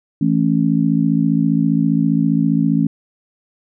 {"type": "harmonic tone", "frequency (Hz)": 55, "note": "A1", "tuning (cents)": 0, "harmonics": [3, 4, 5], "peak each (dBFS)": [-17, -17, -17], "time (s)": [0.21, 2.87], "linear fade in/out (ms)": 5, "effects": []}